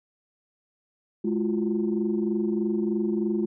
sine tone cluster, 211.2 / 338.9 / 362.1 Hz, G#3 / E4 / F#4, +29 / +48 / -37 cents, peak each -25 / -27 / -29 dBFS, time 1.24-3.46 s, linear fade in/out 10 ms, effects tanh soft clip ceiling -15 dBFS

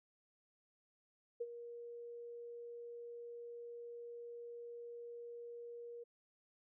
sine tone with ADSR envelope, 473.5 Hz, A#4, 27 cents sharp, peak -36 dBFS, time 1.4-6.04 s, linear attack 12 ms, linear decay 43 ms, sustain -11 dB, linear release 12 ms, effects none

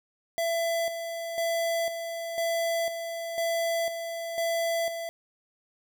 square tone with tremolo, 669 Hz, E5, 25 cents sharp, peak -26 dBFS, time 0.38-5.09 s, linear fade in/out 0 ms, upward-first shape square, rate 1 Hz, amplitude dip 55%, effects none

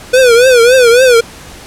square tone with vibrato, 491.5 Hz, B4, 8 cents flat, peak -4 dBFS, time 0.13-1.21 s, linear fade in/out 10 ms, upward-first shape triangle, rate 3.6 Hz, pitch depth 140 cents each way, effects pink hiss -32 dBFS RMS until 1.66 s + low-pass 11000 Hz 12 dB/octave

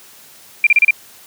sine tone bursts, 2379 Hz, D7, 22 cents sharp, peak -6 dBFS, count 5, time 0.64-0.908 s, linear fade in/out 2 ms, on 28 ms, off 32 ms, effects white hiss -43 dBFS RMS until 1.26 s + high-pass 80 Hz 12 dB/octave

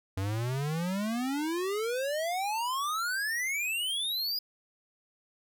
square exponential sweep, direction up, 93.1 to 4978 Hz, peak -30 dBFS, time 0.17-4.39 s, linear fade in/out 5 ms, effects none

